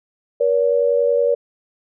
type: tone pair together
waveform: sine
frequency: 478.7 / 569.3 Hz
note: A#4 / C#5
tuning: +46 / +46 cents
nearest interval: minor third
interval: 300 cents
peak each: -16 / -17 dBFS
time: 0.4-1.35 s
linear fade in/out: 10 ms
effects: none